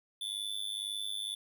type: tone with amplitude modulation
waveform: square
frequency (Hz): 3500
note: A7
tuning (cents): -10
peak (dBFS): -32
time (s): 0.21-1.35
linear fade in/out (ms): 5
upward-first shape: sine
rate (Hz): 102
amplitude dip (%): 90
effects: none